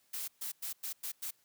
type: noise bursts at uneven times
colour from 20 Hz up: blue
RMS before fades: -39 dBFS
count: 6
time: 0.13-0.28 / 0.41-0.52 / 0.62-0.73 / 0.83-0.93 / 1.03-1.12 / 1.22-1.31 s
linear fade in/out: 10 ms
effects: white hiss -71 dBFS RMS until 1.44 s + high-pass 60 Hz 12 dB/octave